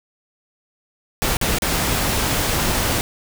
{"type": "noise with dropouts", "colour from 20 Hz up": "pink", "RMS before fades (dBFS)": -20, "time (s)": [1.22, 3.01], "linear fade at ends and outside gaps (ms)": 0, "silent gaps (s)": [[1.369, 1.413], [1.585, 1.621]], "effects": []}